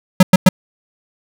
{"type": "tone bursts", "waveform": "square", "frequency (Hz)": 185, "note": "F#3", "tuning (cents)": 0, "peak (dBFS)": -3, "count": 3, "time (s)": [0.2, 0.49], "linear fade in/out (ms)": 5, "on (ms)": 30, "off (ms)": 100, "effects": []}